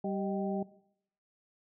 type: harmonic tone with a mistuned harmonic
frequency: 195.1 Hz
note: G3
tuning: 8 cents flat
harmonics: 1 / 2 / 3 / 4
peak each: -34 / -37 / -39 / -40 dBFS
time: 0.04-0.63 s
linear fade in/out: 5 ms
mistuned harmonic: 3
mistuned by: +100 cents
effects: noise-tail reverb RT60 0.7 s tail -18 dB re dry